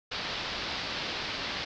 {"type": "low-pass noise", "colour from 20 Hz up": "white", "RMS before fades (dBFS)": -35, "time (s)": [0.11, 1.65], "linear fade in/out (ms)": 10, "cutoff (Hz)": 4900, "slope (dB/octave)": 48, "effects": []}